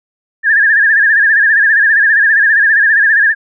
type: tone with vibrato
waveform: sine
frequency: 1710 Hz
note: A6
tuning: 50 cents flat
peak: -6 dBFS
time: 0.43-3.35 s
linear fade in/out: 50 ms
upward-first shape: sine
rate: 15 Hz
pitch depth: 100 cents each way
effects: none